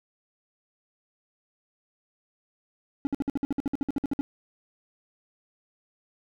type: tone bursts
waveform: triangle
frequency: 280 Hz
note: C#4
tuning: 18 cents sharp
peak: -21 dBFS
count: 16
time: 3.05-4.21 s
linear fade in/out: 0 ms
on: 20 ms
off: 56 ms
effects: none